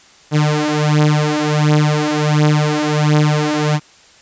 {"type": "beating tone pair", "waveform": "sawtooth", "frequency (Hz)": [150, 151.4], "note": ["D3", "D#3"], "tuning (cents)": [37, -47], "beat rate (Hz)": 1.4, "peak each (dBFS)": [-11, -11], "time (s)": [0.31, 3.8], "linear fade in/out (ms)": 50, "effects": ["white hiss -46 dBFS RMS until 4.21 s", "resampled to 16000 Hz"]}